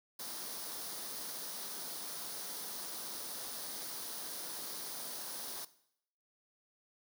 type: noise with comb filter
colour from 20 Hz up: white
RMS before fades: -43 dBFS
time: 0.19-5.65 s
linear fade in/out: 5 ms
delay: 0.2 ms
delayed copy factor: +0.55
effects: noise-tail reverb RT60 0.7 s tail -17 dB re dry + high-pass 200 Hz 12 dB/octave